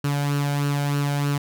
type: tone with flanger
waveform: sawtooth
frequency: 143.3 Hz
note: D3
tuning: 42 cents flat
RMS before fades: -23 dBFS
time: 0.04-1.38 s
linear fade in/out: 5 ms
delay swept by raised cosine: 0.7 to 1.34 ms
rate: 3.2 Hz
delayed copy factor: +0.55
effects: none